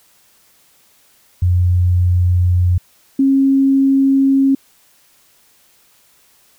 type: tone pair in turn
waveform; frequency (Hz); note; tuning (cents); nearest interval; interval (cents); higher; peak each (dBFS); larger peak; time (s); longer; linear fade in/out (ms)
sine; 89.3 / 271.3; F2 / C#4; +39 / -37; octave + perfect fifth; 1924; second; -10 / -9; second; 1.42-2.78 / 3.19-4.55; neither; 5
effects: white hiss -53 dBFS RMS until 6.58 s